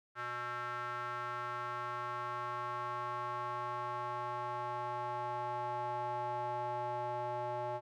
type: tone with band-pass filter sweep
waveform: square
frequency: 121.9 Hz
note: B2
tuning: 22 cents flat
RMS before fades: -39 dBFS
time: 0.15-7.81 s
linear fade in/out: 50 ms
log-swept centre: 1400 to 750 Hz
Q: 3.9
effects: none